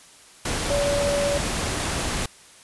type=tone in noise; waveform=sine; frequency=571 Hz; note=D5; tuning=49 cents flat; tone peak=-21 dBFS; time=0.7-1.38 s; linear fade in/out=5 ms; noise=pink; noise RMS=-26 dBFS; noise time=0.45-2.26 s; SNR=+2 dB; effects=white hiss -49 dBFS RMS until 2.63 s + resampled to 24000 Hz